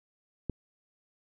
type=click; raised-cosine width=3 ms; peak=-19 dBFS; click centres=0.497 s; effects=none